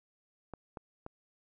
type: clicks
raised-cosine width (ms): 1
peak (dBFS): -28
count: 3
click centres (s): 0.537 / 0.772 / 1.064
effects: none